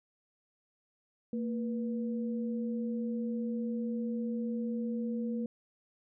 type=tone pair together; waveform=sine; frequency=228.8 / 485.3 Hz; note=A#3 / B4; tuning=-32 / -30 cents; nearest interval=octave + minor second; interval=1302 cents; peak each=-32 / -40 dBFS; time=1.33-5.46 s; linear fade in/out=2 ms; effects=none